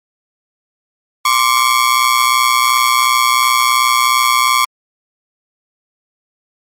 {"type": "ring-modulated tone", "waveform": "sawtooth", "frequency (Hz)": 1108.7, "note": "C#6", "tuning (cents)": 0, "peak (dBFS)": -3, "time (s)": [1.25, 4.65], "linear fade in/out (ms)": 5, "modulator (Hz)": 61.4, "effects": ["MP3 64 kbps"]}